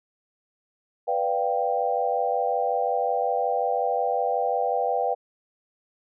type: chord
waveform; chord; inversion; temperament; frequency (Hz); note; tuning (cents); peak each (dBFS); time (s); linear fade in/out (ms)
sine; G dominant seventh; first; equal; 493.9 / 587.3 / 698.5 / 784; B4 / D5 / F5 / G5; 0 / 0 / 0 / 0; -27 / -30 / -27 / -26; 1.07-5.15; 20
effects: none